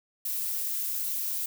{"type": "noise", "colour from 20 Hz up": "violet", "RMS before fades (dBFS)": -31, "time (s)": [0.25, 1.46], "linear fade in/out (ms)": 5, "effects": []}